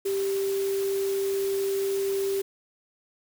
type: tone in noise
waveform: sine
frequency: 392 Hz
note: G4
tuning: in tune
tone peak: -24 dBFS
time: 0.05-2.42 s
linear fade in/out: 10 ms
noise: white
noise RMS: -39 dBFS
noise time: 0.05-2.42 s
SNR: +12 dB
effects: none